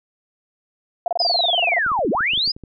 sine tone bursts, 695 Hz, F5, 9 cents flat, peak -17 dBFS, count 16, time 1.06-1.785 s, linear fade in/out 2 ms, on 20 ms, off 27 ms
sine linear two-way sweep, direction down then up, 5120 to 182.6 to 5120 Hz, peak -17 dBFS, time 1.19-2.52 s, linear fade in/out 10 ms, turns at 2.1 s
clicks, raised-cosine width 3 ms, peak -24 dBFS, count 11, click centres 1.864 / 1.917 / 1.991 / 2.049 / 2.15 / 2.207 / 2.335 / 2.376 / 2.476 / 2.565 / 2.637 s
effects none

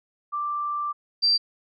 sine tone pair in turn, 1177 / 4699 Hz, D6 / D8, +3 / 0 cents, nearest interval 2 octaves, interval 2397 cents, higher second, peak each -25 / -17 dBFS, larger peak second, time 0.32-0.93 / 1.22-1.38 s, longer first, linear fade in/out 20 ms, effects none

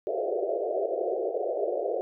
pink band-pass noise, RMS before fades -29 dBFS, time 0.07-2.01 s, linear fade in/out 0 ms, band 360 to 700 Hz, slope 96 dB/octave, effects none

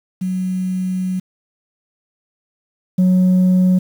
sine tone pair in turn, 185 / 183.83 Hz, F#3 / F#3, 0 / -11 cents, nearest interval unison, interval 11 cents, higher first, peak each -17 / -7 dBFS, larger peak second, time 0.21-1.2 / 2.98-3.79 s, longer first, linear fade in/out 10 ms, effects tanh soft clip ceiling -9 dBFS + 7-bit

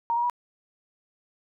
sine tone with pitch steps, 932.3 / 950.8 / 969.6 Hz, A#5 / A#5 / B5, 0 / +34 / -32 cents, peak -22 dBFS, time 0.1-0.298 s, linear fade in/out 0 ms, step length 66 ms, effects none

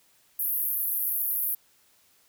white band-pass noise, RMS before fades -28 dBFS, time 0.39-1.55 s, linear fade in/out 5 ms, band 11000 to 16000 Hz, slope 96 dB/octave, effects white hiss -63 dBFS RMS until 2.28 s

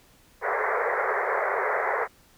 pink band-pass noise, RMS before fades -26 dBFS, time 0.41-2.08 s, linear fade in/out 50 ms, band 400 to 2100 Hz, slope 96 dB/octave, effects pink hiss -58 dBFS RMS until 2.37 s

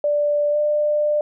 sine tone with pitch glide, 587.3 to 596.5 Hz, D5 to D5, 0 to +27 cents, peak -16 dBFS, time 0.04-1.21 s, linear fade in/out 2 ms, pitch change +27 cents, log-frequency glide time 0.51-0.57 s, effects none

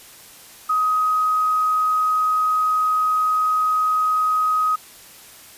sine tone with quantisation, 1259 Hz, D#6, 20 cents sharp, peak -16 dBFS, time 0.69-4.76 s, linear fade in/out 10 ms, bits 7, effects white hiss -44 dBFS RMS until 5.57 s + resampled to 32000 Hz

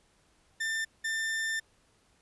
40% pulse tone bursts at uneven times, 1790 Hz, A6, 29 cents sharp, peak -29 dBFS, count 2, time 0.6-0.85 / 1.04-1.6 s, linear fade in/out 10 ms, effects pink hiss -67 dBFS RMS until 2.21 s + resampled to 24000 Hz

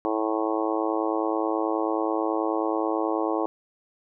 harmonic tone, 109.3 Hz, A2, 11 cents flat, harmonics 3 / 4 / 5 / 6 / 7 / 8 / 9 / 10, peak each -27 / -30 / -31 / -34 / -32 / -34 / -36 / -34 dBFS, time 0.05-3.46 s, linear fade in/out 0 ms, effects none

